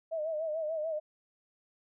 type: tone with vibrato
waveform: sine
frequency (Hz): 630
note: D#5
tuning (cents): +21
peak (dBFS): -31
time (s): 0.11-1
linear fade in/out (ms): 20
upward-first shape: sine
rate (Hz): 6.8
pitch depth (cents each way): 77
effects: none